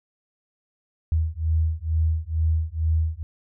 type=beating tone pair; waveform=sine; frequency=79 / 81.2 Hz; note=D#2 / E2; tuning=+27 / -26 cents; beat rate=2.2 Hz; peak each=-23 dBFS; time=1.12-3.23 s; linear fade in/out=0 ms; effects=none